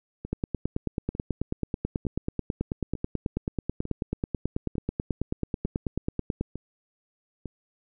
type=two click trains; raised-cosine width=3 ms; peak=-22 / -14 dBFS; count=9 / 57; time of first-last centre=0.25-7.457 / 0.33-6.41 s; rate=1.11 / 9.21 Hz; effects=none